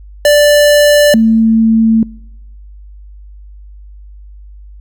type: tone pair in turn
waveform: square / sine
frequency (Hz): 587.3 / 223.8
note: D5 / A3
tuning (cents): 0 / +30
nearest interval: octave + perfect fourth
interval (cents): 1670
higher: first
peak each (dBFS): -5 / -5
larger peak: neither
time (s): 0.25-1.14 / 1.14-2.03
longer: neither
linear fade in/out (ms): 2
effects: noise-tail reverb RT60 1.0 s tail -26 dB re dry + added 50 Hz sine -31 dBFS peak until 4.8 s